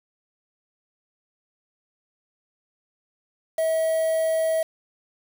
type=tone with quantisation; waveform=triangle; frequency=644 Hz; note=E5; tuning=41 cents flat; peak=-18 dBFS; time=3.58-4.63 s; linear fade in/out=5 ms; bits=6; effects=none